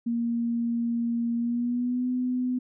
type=tone with pitch glide; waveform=sine; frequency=234.3 to 251.1 Hz; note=A#3 to B3; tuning=+9 to +29 cents; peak=-24 dBFS; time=0.06-2.59 s; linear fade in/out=10 ms; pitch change=+120 cents; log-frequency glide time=1.36-2.08 s; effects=none